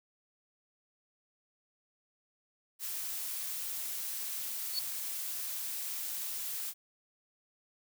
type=noise; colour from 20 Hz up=blue; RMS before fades=-38 dBFS; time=2.79-6.74 s; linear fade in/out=50 ms
type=tone with exponential growth; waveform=sine; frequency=4435 Hz; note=C#8; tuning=in tune; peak=-27 dBFS; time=4.67-4.79 s; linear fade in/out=2 ms; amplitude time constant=24 ms
effects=none